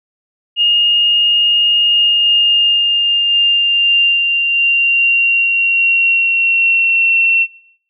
sine tone with pitch glide, 2845 to 2712 Hz, F7 to E7, +31 to +49 cents, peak -9 dBFS, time 0.56-7.47 s, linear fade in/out 50 ms, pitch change -82 cents, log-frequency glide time 1.82-7.15 s, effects noise-tail reverb RT60 0.6 s tail -17 dB re dry

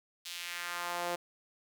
sawtooth tone with high-pass filter sweep, 174.61 Hz, F3, in tune, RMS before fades -38 dBFS, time 0.25-1.16 s, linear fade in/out 10 ms, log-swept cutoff 3700 to 510 Hz, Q 1.5, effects none

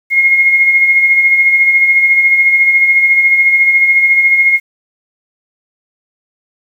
sine tone with tremolo, 2149 Hz, C7, 46 cents sharp, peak -4 dBFS, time 0.1-4.6 s, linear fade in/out 50 ms, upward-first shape sine, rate 14 Hz, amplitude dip 45%, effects 7-bit

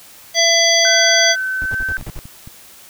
harmonic tone, 670 Hz, E5, 28 cents sharp, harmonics 1 / 3 / 5 / 7 / 9, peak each -17 / -17 / -17 / -17 / -17 dBFS, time 0.34-1.36 s, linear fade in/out 50 ms
sine tone with pitch glide, 1527 to 1542.1 Hz, G6 to G6, -46 to -29 cents, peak -18 dBFS, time 0.85-1.97 s, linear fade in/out 0 ms, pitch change +17 cents, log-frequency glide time 1.65-1.74 s
brown noise bursts, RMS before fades -27 dBFS, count 7, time 1.62-2.19 s, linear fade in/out 0 ms, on 36 ms, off 53 ms
clicks, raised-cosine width 5 ms, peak -23 dBFS, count 4, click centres 1.826 / 2.026 / 2.255 / 2.475 s
effects white hiss -42 dBFS RMS until 2.89 s

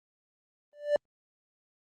triangle tone with exponential growth, 587.3 Hz, D5, in tune, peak -16 dBFS, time 0.73-0.96 s, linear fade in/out 1 ms, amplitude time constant 50 ms, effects Opus 32 kbps

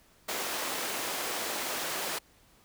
pink high-pass noise, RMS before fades -34 dBFS, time 0.28-2.19 s, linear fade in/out 10 ms, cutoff 410 Hz, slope 12 dB/octave, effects pink hiss -62 dBFS RMS until 2.64 s

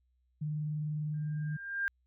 sine tone with vibrato, 151.2 Hz, D#3, 49 cents flat, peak -32 dBFS, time 0.41-1.57 s, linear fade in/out 10 ms, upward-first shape sine, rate 20 Hz, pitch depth 41 cents each way
sine tone with exponential growth, 1599 Hz, G6, 34 cents sharp, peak -27 dBFS, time 1.14-1.88 s, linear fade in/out 0 ms, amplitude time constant 160 ms
effects added 62 Hz sine -70 dBFS peak until 2.06 s

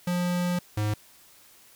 square tone pair in turn, 177.2 / 105.63 Hz, F3 / G#2, +25 / +30 cents, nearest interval major sixth, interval 895 cents, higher first, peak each -25 dBFS, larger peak neither, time 0.07-0.59 / 0.77-0.94 s, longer first, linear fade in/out 5 ms, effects white hiss -55 dBFS RMS until 1.75 s

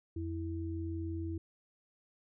sine tone pair together, 86.85 / 327.9 Hz, F2 / E4, -9 / -9 cents, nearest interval octave + major seventh, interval 2300 cents, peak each -37 / -39 dBFS, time 0.16-1.38 s, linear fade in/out 5 ms, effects none

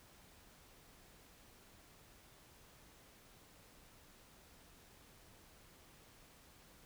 silence, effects pink hiss -63 dBFS RMS until 6.85 s

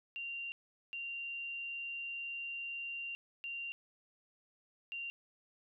sine tone bursts at uneven times, 2771 Hz, F7, 14 cents flat, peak -39 dBFS, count 4, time 0.16-0.52 / 0.93-3.15 / 3.44-3.72 / 4.92-5.1 s, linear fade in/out 0 ms, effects none

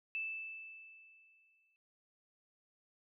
sine tone with exponential decay, 2637 Hz, E7, in tune, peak -35 dBFS, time 0.15-1.76 s, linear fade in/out 0 ms, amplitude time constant 350 ms, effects none

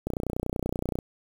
click train, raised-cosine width 2 ms, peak -15 dBFS, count 29, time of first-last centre 0.07-0.988 s, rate 30.5 Hz, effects 7-bit

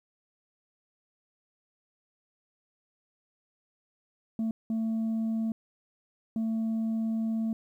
sine tone bursts at uneven times, 223.6 Hz, A3, 28 cents sharp, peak -24 dBFS, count 3, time 4.39-4.51 / 4.7-5.52 / 6.36-7.53 s, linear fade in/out 2 ms, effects tanh soft clip ceiling -26 dBFS + 11-bit

